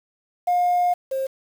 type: tone pair in turn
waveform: sine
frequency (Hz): 712 / 533.4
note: F5 / C5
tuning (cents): +33 / +33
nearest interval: perfect fourth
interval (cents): 500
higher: first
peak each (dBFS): -15 / -21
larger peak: first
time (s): 0.47-0.94 / 1.11-1.27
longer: first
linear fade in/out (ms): 10
effects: tanh soft clip ceiling -14 dBFS + 7-bit